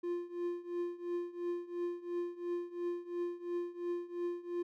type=tone with tremolo; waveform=triangle; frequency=349.2 Hz; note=F4; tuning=in tune; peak=-30 dBFS; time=0.03-4.63 s; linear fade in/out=10 ms; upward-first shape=triangle; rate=2.9 Hz; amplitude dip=90%; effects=none